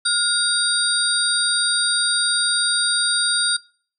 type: tone cluster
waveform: sine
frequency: 1427 / 3767 / 4746 / 8890 Hz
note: F6 / A#7 / D8 / C#9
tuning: +37 / +17 / +17 / +4 cents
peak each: -22 dBFS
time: 0.05-3.57 s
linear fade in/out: 10 ms
effects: noise-tail reverb RT60 0.5 s tail -25 dB re dry